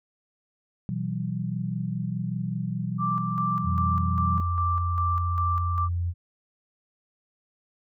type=chord; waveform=sine; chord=B suspended fourth; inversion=none; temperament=equal with one note detuned; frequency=123.47 / 164.81 / 189.87 Hz; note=B2 / E3 / F#3; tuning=0 / 0 / +45 cents; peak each=-31 dBFS; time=0.89-4.4 s; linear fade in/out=0 ms
type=tone with tremolo; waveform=sine; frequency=1174.7 Hz; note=D6; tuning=in tune; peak=-24 dBFS; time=2.98-5.89 s; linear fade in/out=50 ms; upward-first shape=square; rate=2.5 Hz; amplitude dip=45%
type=tone; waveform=sine; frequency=87 Hz; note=F2; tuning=6 cents flat; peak=-24 dBFS; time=3.63-6.14 s; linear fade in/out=50 ms
effects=none